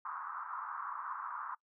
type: band-pass noise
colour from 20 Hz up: white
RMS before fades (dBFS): -42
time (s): 0.05-1.55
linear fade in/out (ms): 5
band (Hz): 1000 to 1300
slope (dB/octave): 48
effects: noise-tail reverb RT60 0.1 s tail -22 dB re dry